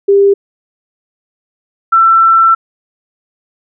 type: tone pair in turn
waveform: sine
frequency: 398.5 / 1340.4 Hz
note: G4 / E6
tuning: +28 / +29 cents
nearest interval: octave + major sixth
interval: 2101 cents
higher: second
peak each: -4 dBFS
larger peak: neither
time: 0.08-0.34 / 1.92-2.55 s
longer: second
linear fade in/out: 10 ms
effects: none